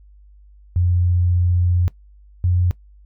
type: tone pair in turn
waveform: sine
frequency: 88.5 / 89.27 Hz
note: F2 / F2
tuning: +23 / +38 cents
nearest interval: unison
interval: 15 cents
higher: second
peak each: -14 dBFS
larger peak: neither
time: 0.76-1.88 / 2.44-2.71 s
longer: first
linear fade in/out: 0 ms
effects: noise-tail reverb RT60 0.1 s tail -19 dB re dry + added 50 Hz sine -44 dBFS peak until 3.05 s